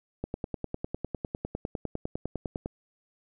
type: click train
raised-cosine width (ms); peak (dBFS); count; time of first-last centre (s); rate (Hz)
2; -18; 25; 0.24-2.659; 9.92
effects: none